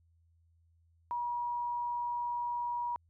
sine tone, 960 Hz, B5, 49 cents flat, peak -32 dBFS, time 1.11-2.96 s, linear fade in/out 0 ms, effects added 83 Hz sine -65 dBFS peak until 3.09 s

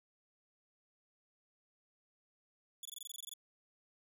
15% pulse tone bursts, 3430 Hz, A7, 45 cents flat, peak -37 dBFS, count 12, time 2.83-3.337 s, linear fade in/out 2 ms, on 23 ms, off 21 ms, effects none

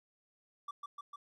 triangle tone with echo, 1159 Hz, D6, 23 cents flat, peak -37 dBFS, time 0.68-0.71 s, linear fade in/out 5 ms, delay 150 ms, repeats 3, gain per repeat -2 dB, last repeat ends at 1.16 s, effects none

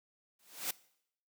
white noise with exponential growth, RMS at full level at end -32 dBFS, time 0.39-0.71 s, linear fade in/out 5 ms, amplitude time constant 68 ms, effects noise-tail reverb RT60 0.7 s tail -21 dB re dry + high-pass 200 Hz 12 dB/octave

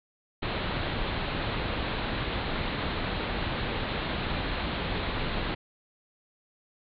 pink low-pass noise, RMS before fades -31 dBFS, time 0.42-5.55 s, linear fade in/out 10 ms, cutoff 4200 Hz, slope 96 dB/octave, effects none

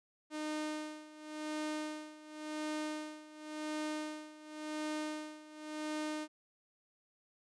sawtooth tone with tremolo, 306 Hz, D#4, 29 cents flat, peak -32 dBFS, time 0.3-6.28 s, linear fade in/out 50 ms, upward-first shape sine, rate 0.92 Hz, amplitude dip 85%, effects resampled to 22050 Hz

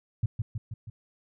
sine tone with echo, 110 Hz, A2, in tune, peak -21 dBFS, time 0.23-0.26 s, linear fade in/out 5 ms, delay 160 ms, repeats 4, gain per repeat -4 dB, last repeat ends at 0.9 s, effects none

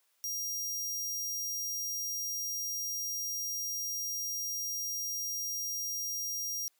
sawtooth tone, 5700 Hz, F8, 34 cents sharp, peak -31 dBFS, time 0.24-6.68 s, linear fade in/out 0 ms, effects white hiss -73 dBFS RMS until 6.79 s + high-pass 400 Hz 12 dB/octave

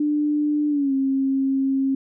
sine tone with pitch glide, 297.2 to 269.4 Hz, D4 to C#4, +21 to -49 cents, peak -18 dBFS, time 0-1.95 s, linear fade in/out 5 ms, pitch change -170 cents, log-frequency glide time 0.69-0.93 s, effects none

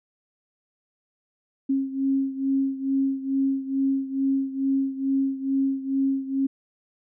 sine beating tone pair, 270 / 272.3 Hz, C#4 / C#4, -45 / -31 cents, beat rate 2.3 Hz, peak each -23 / -27 dBFS, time 1.69-6.47 s, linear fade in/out 10 ms, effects none

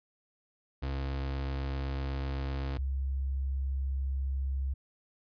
35% pulse / sine tone pair in turn, 67.9 / 67.2 Hz, C#2 / C2, -35 / +47 cents, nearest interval unison, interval 18 cents, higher first, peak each -30 / -29 dBFS, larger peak second, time 0.82-2.78 / 2.78-4.74 s, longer neither, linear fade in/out 10 ms, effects resampled to 11025 Hz

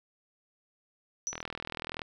sine tone with exponential decay, 5920 Hz, F#8, in tune, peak -27 dBFS, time 1.27-1.42 s, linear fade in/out 0 ms, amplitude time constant 31 ms
click train, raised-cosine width 0.3 ms, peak -20 dBFS, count 29, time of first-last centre 1.33-2.018 s, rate 40.7 Hz
effects none

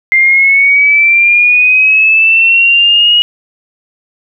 sine linear sweep, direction up, 2093 to 2900 Hz, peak -4 dBFS, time 0.12-3.22 s, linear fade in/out 0 ms, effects none

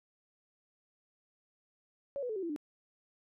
sine tone with pitch steps, 560 / 493.2 / 434.3 / 382.5 / 336.8 / 296.6 Hz, C#5 / B4 / A4 / G4 / E4 / D4, +18 / -2 / -23 / -42 / +37 / +17 cents, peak -34 dBFS, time 2.16-2.562 s, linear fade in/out 0 ms, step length 67 ms, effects none

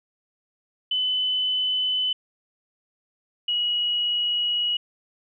sine tone pair in turn, 3016 / 2909 Hz, F#7 / F#7, +32 / -30 cents, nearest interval minor second, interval 62 cents, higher first, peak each -21 dBFS, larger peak neither, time 0.91-2.13 / 3.48-4.77 s, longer second, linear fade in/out 5 ms, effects none

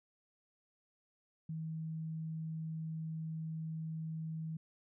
sine tone, 159.9 Hz, D#3, 48 cents sharp, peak -38 dBFS, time 1.49-4.57 s, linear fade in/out 5 ms, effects none

